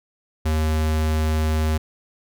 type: tone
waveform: square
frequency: 78.1 Hz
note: D#2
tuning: 7 cents sharp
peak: -19 dBFS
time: 0.45-1.78 s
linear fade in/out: 10 ms
effects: none